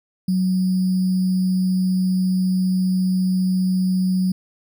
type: tone with sample-and-hold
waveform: sine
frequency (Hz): 185.3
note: F#3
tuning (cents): +3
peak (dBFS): -16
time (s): 0.28-4.32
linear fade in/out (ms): 5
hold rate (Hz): 4900
effects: none